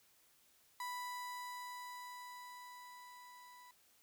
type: tone with level ramp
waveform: 35% pulse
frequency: 987.8 Hz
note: B5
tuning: in tune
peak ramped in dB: -39 to -55 dBFS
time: 0.8-3.71 s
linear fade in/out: 2 ms
effects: white hiss -70 dBFS RMS until 4.02 s